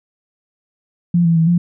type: tone with pitch steps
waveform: sine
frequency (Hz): 173.1 / 166.8 / 162.9 / 173.6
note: F3 / E3 / E3 / F3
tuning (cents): -15 / +21 / -20 / -10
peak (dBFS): -10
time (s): 1.14-1.58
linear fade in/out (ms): 5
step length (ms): 110
effects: none